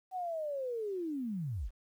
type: linear sweep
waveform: sine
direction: down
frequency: 760 to 30.07 Hz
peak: -34 dBFS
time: 0.11-1.71 s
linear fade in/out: 50 ms
effects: 11-bit